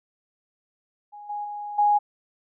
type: tone with level steps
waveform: sine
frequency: 828 Hz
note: G#5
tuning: 5 cents flat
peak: -39 / -28 / -31 / -16 dBFS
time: 1.12-1.99 s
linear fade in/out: 20 ms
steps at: 1.29 / 1.44 / 1.78 s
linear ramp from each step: 10 ms
effects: none